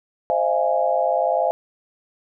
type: chord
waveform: sine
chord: F minor seventh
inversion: second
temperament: equal with one note detuned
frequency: 523.3 / 622.3 / 682.9 / 830.6 Hz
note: C5 / Eb5 / F5 / Ab5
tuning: 0 / 0 / -39 / 0 cents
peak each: -23 / -23 / -21 / -24 dBFS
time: 0.3-1.51 s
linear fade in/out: 0 ms
effects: none